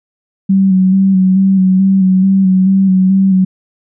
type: tone with vibrato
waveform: sine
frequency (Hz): 190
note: F#3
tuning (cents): +46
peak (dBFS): -6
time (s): 0.49-3.45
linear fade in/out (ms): 10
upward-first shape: square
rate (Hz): 2.3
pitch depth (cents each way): 27
effects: none